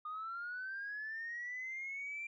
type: linear sweep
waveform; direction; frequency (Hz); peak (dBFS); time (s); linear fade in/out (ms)
sine; up; 1218 to 2369; -39; 0.05-2.27; 5
effects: tanh soft clip ceiling -36 dBFS